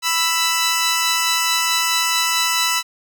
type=tone pair together; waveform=10% pulse; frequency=991.1 / 1323 Hz; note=B5 / E6; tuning=+6 / +6 cents; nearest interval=perfect fourth; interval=500 cents; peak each=-11 dBFS; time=0.02-2.83 s; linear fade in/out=50 ms; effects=none